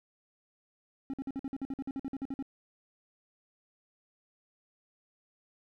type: tone bursts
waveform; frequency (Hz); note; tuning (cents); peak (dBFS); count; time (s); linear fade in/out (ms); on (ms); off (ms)
triangle; 270.7; C#4; -41; -31; 16; 1.1-2.425; 0; 35; 51
effects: none